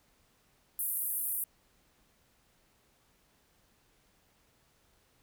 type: band-pass noise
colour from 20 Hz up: white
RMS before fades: -34 dBFS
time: 0.79-1.44 s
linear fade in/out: 2 ms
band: 10000 to 15000 Hz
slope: 48 dB/octave
effects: pink hiss -69 dBFS RMS until 5.22 s